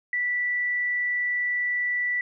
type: tone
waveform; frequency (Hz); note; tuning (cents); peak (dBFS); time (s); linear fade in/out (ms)
sine; 1965; B6; -9; -23; 0.13-2.21; 2
effects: none